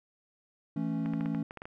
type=chord; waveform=triangle; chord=A major; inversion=second; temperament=equal; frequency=164.81 / 220 / 277.2 Hz; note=E3 / A3 / C#4; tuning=0 / 0 / 0 cents; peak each=-32 dBFS; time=0.76-1.43 s; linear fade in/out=5 ms
type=clicks; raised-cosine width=0.5 ms; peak=-27 dBFS; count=9; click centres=1.06 / 1.136 / 1.209 / 1.259 / 1.348 / 1.509 / 1.573 / 1.619 / 1.655 s
effects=none